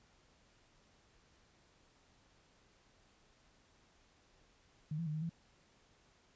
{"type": "tone with pitch steps", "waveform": "sine", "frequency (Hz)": [153.1, 167.3, 152, 155.9, 166.6], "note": ["D#3", "E3", "D#3", "D#3", "E3"], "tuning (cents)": [-28, 26, -40, 4, 19], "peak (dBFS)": -36, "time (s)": [4.91, 5.295], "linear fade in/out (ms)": 5, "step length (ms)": 77, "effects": ["pink hiss -69 dBFS RMS until 6.35 s", "resampled to 16000 Hz"]}